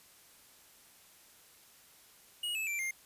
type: tone with pitch steps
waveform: square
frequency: 2891 / 2606 / 2348 / 2116 Hz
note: F#7 / E7 / D7 / C7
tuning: -41 / -20 / -1 / +19 cents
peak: -34 dBFS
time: 2.43-2.91 s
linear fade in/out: 5 ms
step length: 120 ms
effects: white hiss -60 dBFS RMS until 3.05 s + resampled to 32000 Hz